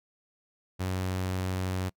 sawtooth tone, 92.9 Hz, F#2, 7 cents sharp, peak -25 dBFS, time 0.79-1.9 s, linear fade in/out 20 ms, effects noise-tail reverb RT60 0.1 s tail -25 dB re dry

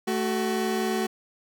30% pulse tone pair together, 220 / 375.8 Hz, A3 / F#4, 0 / +27 cents, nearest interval major sixth, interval 927 cents, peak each -25 / -24 dBFS, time 0.07-1.07 s, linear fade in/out 10 ms, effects none

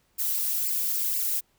violet noise with flanger, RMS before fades -27 dBFS, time 0.18-1.41 s, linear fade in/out 20 ms, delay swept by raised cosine 0.4 to 3.3 ms, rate 2 Hz, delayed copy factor +0.65, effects pink hiss -68 dBFS RMS until 1.58 s

